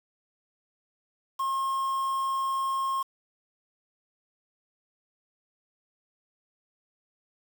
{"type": "tone with quantisation", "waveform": "triangle", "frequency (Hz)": 1073, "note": "C6", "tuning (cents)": 43, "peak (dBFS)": -24, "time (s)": [1.39, 3.03], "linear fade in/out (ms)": 10, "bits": 7, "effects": []}